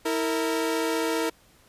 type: tone pair together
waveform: sawtooth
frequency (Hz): 325 / 460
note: E4 / A#4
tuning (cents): -24 / -23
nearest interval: tritone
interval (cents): 601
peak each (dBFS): -23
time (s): 0.05-1.3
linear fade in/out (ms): 10
effects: pink hiss -58 dBFS RMS until 1.68 s + resampled to 32000 Hz